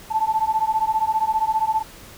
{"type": "beating tone pair", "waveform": "sine", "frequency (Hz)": [870, 885], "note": ["A5", "A5"], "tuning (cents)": [-20, 10], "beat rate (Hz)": 15, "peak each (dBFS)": -21, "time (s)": [0.1, 1.83], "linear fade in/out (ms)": 20, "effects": ["pink hiss -43 dBFS RMS until 2.17 s"]}